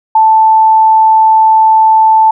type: tone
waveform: sine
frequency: 880 Hz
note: A5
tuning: in tune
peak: -3 dBFS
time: 0.15-2.31 s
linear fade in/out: 5 ms
effects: none